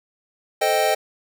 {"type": "chord", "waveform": "square", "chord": "A half-diminished seventh", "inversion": "none", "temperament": "equal", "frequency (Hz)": [440, 523.3, 622.3, 784], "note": ["A4", "C5", "Eb5", "G5"], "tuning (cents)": [0, 0, 0, 0], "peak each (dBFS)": [-26, -26, -22, -22], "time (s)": [0.61, 0.95], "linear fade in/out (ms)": 10, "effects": []}